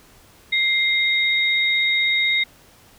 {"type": "tone pair together", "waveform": "sine", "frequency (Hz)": [2100, 3742], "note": ["C7", "A#7"], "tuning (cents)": [6, 6], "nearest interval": "minor seventh", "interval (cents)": 1000, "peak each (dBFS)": [-18, -21], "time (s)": [0.52, 2.44], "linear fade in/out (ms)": 10, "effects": ["pink hiss -51 dBFS RMS until 2.98 s"]}